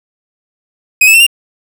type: tone with pitch steps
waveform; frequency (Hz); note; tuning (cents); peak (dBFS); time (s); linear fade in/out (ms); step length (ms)
45% pulse; 2515 / 2604 / 2696 / 2791; D#7 / E7 / E7 / F7; +18 / -22 / +38 / -2; -3; 1.01-1.266; 5; 64
effects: none